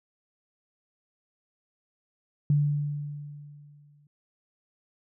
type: tone with exponential decay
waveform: sine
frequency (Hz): 146.1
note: D3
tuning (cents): -9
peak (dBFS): -18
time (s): 2.5-4.07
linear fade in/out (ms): 2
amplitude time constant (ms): 340
effects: none